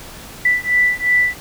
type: beating tone pair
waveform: sine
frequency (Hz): 1975.5 / 1978.3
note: B6 / B6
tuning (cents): 0 / +2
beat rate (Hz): 2.8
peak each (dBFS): -16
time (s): 0.45-1.35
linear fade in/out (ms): 5
effects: pink hiss -36 dBFS RMS until 1.4 s